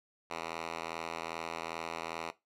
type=tone with band-pass filter; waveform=5% pulse; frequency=82.5 Hz; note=E2; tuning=2 cents sharp; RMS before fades=-40 dBFS; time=0.3-2.31 s; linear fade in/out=5 ms; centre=1700 Hz; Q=0.57; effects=noise-tail reverb RT60 0.2 s tail -17 dB re dry